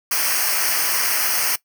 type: noise with comb filter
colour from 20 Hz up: white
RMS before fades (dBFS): -20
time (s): 0.11-1.56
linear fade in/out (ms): 5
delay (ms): 0.27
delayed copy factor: -0.9
effects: noise-tail reverb RT60 0.1 s tail -19 dB re dry